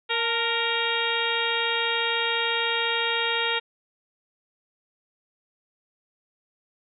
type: harmonic tone with a mistuned harmonic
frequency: 466 Hz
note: A#4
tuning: 1 cent flat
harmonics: 1 / 2 / 3 / 4 / 5 / 6 / 7 / 8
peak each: -31 / -31 / -31 / -31 / -31 / -31 / -31 / -31 dBFS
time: 0.09-3.6 s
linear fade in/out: 20 ms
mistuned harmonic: 2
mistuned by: -52 cents
effects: none